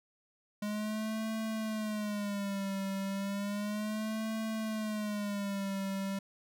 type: tone with vibrato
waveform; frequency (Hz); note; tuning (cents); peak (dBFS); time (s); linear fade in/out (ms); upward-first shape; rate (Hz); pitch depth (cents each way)
square; 207.3; G#3; -3; -34; 0.62-6.19; 5; sine; 0.33; 110
effects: none